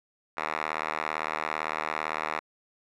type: tone with band-pass filter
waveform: 5% pulse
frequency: 77.78 Hz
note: D#2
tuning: in tune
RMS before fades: -32 dBFS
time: 0.37-2.4 s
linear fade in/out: 5 ms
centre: 1500 Hz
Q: 3.1
effects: none